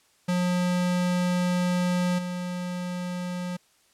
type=tone with level steps; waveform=square; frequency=179 Hz; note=F3; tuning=43 cents sharp; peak=-23 / -30 dBFS; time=0.28-3.57 s; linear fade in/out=10 ms; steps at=2.18 s; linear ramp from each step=10 ms; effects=white hiss -63 dBFS RMS until 3.93 s + low-pass 10000 Hz 12 dB/octave